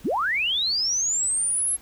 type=linear sweep; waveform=sine; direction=up; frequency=116.54 to 11190 Hz; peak=-21 dBFS; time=0.04-1.77 s; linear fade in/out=20 ms; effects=added 60 Hz sine -56 dBFS peak until 1.81 s + pink hiss -51 dBFS RMS until 1.81 s